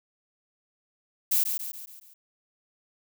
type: noise with echo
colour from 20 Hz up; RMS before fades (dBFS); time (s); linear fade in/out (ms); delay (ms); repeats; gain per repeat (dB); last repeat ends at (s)
violet; -23; 1.31-1.44; 10; 140; 5; -6; 2.14
effects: none